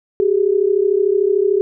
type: tone pair together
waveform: sine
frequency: 381.9 / 415.3 Hz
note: G4 / G#4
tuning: -45 / 0 cents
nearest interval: minor second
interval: 145 cents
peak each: -15 dBFS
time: 0.2-1.61 s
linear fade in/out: 0 ms
effects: none